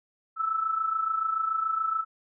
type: tone with amplitude modulation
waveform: sine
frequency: 1313 Hz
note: E6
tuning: 7 cents flat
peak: -22 dBFS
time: 0.36-2.05 s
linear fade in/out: 50 ms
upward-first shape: sine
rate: 27 Hz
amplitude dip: 65%
effects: none